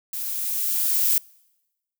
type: noise with level ramp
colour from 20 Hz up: violet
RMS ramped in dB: -30 to -19 dBFS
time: 0.13-1.18 s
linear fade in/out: 2 ms
effects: noise-tail reverb RT60 1.0 s tail -26 dB re dry